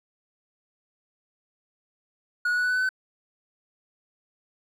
triangle tone with pitch steps, 1453 / 1464 / 1475 / 1486.1 / 1497.3 / 1508.6 / 1520 Hz, F#6 / F#6 / F#6 / F#6 / F#6 / F#6 / F#6, -32 / -19 / -6 / +7 / +20 / +33 / +46 cents, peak -20 dBFS, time 2.45-2.891 s, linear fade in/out 5 ms, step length 63 ms, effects none

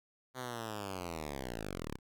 5% pulse linear sweep, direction down, 130.81 to 30.54 Hz, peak -28 dBFS, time 0.34-1.99 s, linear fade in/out 50 ms, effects none

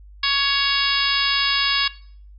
harmonic tone with a mistuned harmonic, 558 Hz, C#5, 11 cents sharp, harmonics 2 / 3 / 4 / 5 / 6 / 7 / 8 / 9, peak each -26 / -26 / -26 / -26 / -26 / -26 / -26 / -26 dBFS, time 0.23-1.88 s, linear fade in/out 5 ms, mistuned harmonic 7, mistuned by -30 cents, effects noise-tail reverb RT60 0.5 s tail -18 dB re dry + added 50 Hz sine -41 dBFS peak until 2.38 s

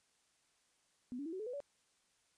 sine tone with pitch steps, 247.7 / 284.5 / 326.8 / 375.4 / 431.3 / 495.4 / 569.1 Hz, B3 / C#4 / E4 / F#4 / A4 / B4 / C#5, +5 / +45 / -15 / +25 / -35 / +5 / +45 cents, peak -40 dBFS, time 1.12-1.603 s, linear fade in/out 0 ms, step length 69 ms, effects white hiss -75 dBFS RMS until 2.37 s + resampled to 22050 Hz

